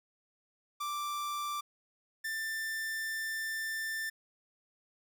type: tone pair in turn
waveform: 45% pulse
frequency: 1174.7 / 1780 Hz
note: D6 / A6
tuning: 0 / +20 cents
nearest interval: perfect fifth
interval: 720 cents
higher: second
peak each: -34 / -34 dBFS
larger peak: neither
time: 0.8-1.61 / 2.24-4.1 s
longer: second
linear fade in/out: 10 ms
effects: none